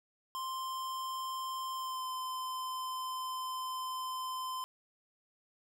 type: tone with pitch glide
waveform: square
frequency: 1046.5 to 1030.3 Hz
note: C6 to C6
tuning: 0 to -27 cents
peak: -37 dBFS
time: 0.35-4.64 s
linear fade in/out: 0 ms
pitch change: -27 cents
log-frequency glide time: 1.74-2.07 s
effects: none